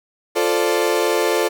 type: chord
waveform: 35% pulse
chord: D minor seventh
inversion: first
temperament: equal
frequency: 349.2 / 440 / 523.3 / 587.3 Hz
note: F4 / A4 / C5 / D5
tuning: 0 / 0 / 0 / 0 cents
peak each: -20 / -18 / -22 / -22 dBFS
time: 0.35-1.49 s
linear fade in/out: 20 ms
effects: none